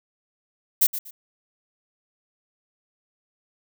violet noise with echo, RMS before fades -17 dBFS, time 0.81-0.87 s, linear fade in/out 10 ms, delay 120 ms, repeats 2, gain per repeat -12 dB, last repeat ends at 1.11 s, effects none

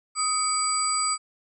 sine tone cluster, 1259 / 2266 / 4762 / 7940 Hz, D#6 / C#7 / D8 / B8, +20 / +37 / +23 / +8 cents, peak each -26 / -35 / -30 / -26 dBFS, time 0.15-1.18 s, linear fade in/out 50 ms, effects none

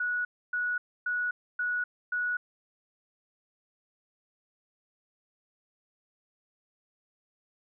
sine tone bursts, 1465 Hz, F#6, 18 cents flat, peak -27 dBFS, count 5, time 0-2.37 s, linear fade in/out 5 ms, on 250 ms, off 280 ms, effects none

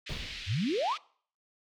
white band-pass noise, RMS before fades -42 dBFS, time 0.06-0.98 s, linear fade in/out 10 ms, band 2000 to 4000 Hz, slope 24 dB/octave
brown noise with exponential decay, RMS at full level -34 dBFS, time 0.09-0.69 s, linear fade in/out 5 ms, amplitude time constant 130 ms
sine exponential sweep, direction up, 81 to 1396.9 Hz, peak -27 dBFS, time 0.46-0.97 s, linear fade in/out 50 ms
effects noise-tail reverb RT60 0.5 s tail -22 dB re dry

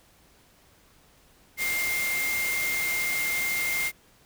sine tone in noise, 2112 Hz, C7, 16 cents sharp, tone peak -26 dBFS, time 1.57-3.92 s, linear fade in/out 50 ms, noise white, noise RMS -32 dBFS, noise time 1.57-3.92 s, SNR +3 dB, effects pink hiss -59 dBFS RMS until 4.25 s

